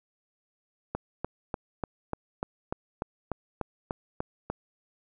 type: click train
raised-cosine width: 1 ms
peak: -16 dBFS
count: 13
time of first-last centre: 0.95-4.5 s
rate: 3.38 Hz
effects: none